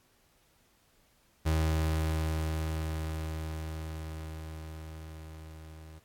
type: tone with level ramp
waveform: 35% pulse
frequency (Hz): 79.1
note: D#2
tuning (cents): +29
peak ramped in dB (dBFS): -23 to -45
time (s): 1.45-6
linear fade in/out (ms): 20
effects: pink hiss -67 dBFS RMS until 6.04 s + AAC 64 kbps